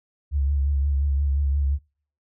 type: tone with vibrato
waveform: sine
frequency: 70.3 Hz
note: C#2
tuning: 25 cents sharp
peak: -19 dBFS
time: 0.31-1.79 s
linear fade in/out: 50 ms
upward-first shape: triangle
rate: 5.7 Hz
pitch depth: 60 cents each way
effects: noise-tail reverb RT60 0.5 s tail -26 dB re dry